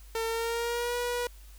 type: tone with pitch glide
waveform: sawtooth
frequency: 452.4 to 484.9 Hz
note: A4 to B4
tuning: +48 to -32 cents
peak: -25 dBFS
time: 0.15-1.27 s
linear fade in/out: 2 ms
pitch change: +120 cents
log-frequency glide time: 0.26-0.96 s
effects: added 50 Hz sine -47 dBFS peak until 1.58 s + white hiss -58 dBFS RMS until 1.58 s